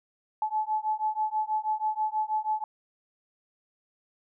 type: beating tone pair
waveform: sine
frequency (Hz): 859 / 865.2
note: A5 / A5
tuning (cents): -42 / -29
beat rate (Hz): 6.2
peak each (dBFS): -29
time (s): 0.42-2.64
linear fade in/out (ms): 2
effects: none